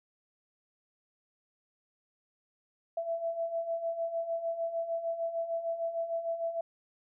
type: beating tone pair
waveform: sine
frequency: 662 / 668.6 Hz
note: E5 / E5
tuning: +7 / +24 cents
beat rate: 6.6 Hz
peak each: -38 / -32 dBFS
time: 2.97-6.61 s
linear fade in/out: 5 ms
effects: none